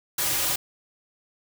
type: noise with comb filter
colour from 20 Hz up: white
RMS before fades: -25 dBFS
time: 0.18-0.56 s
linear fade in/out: 5 ms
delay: 4.5 ms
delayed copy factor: -0.8
effects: none